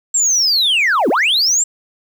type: linear two-way sweep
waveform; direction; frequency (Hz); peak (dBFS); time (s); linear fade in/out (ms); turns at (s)
sine; down then up; 7610 to 214.9 to 7610; -9; 0.14-1.64; 10; 1.09
effects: tanh soft clip ceiling -10 dBFS + 7-bit